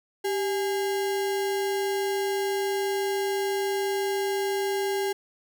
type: tone with sample-and-hold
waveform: sine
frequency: 392 Hz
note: G4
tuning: in tune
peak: -24 dBFS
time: 0.24-5.13 s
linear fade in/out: 10 ms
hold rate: 1225 Hz
effects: none